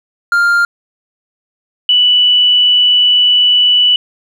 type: tone pair in turn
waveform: triangle / sine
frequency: 1399 / 2964 Hz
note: F6 / F#7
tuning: +3 / +2 cents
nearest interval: octave + minor second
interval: 1299 cents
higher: second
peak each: -6 dBFS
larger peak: neither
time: 0.32-0.65 / 1.89-3.96 s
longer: second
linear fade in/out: 2 ms
effects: none